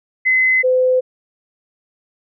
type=tone pair in turn; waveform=sine; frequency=2040 / 510 Hz; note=C7 / C5; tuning=-44 / -44 cents; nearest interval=2 octaves; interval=2400 cents; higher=first; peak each=-11 dBFS; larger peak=neither; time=0.25-0.63 / 0.63-1.01 s; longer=neither; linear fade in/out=20 ms; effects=none

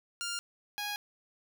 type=tone pair in turn; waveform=10% pulse; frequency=1400 / 825.8 Hz; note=F6 / G#5; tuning=+4 / -10 cents; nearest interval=major sixth; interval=914 cents; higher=first; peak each=-26 dBFS; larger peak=neither; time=0.21-0.39 / 0.78-0.96 s; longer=neither; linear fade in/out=0 ms; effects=none

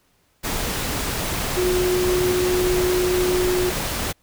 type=tone in noise; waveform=sine; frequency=362.7 Hz; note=F#4; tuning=34 cents flat; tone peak=-18 dBFS; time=1.56-3.71 s; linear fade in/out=20 ms; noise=pink; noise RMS=-25 dBFS; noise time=0.43-4.13 s; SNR=+4 dB; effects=pink hiss -63 dBFS RMS until 4.22 s

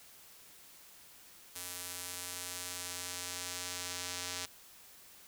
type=tone with band-pass filter sweep; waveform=square; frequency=89.5 Hz; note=F2; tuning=43 cents sharp; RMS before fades=-42 dBFS; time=1.55-4.46 s; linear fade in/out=10 ms; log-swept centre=11000 to 6200 Hz; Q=0.9; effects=white hiss -57 dBFS RMS until 5.27 s

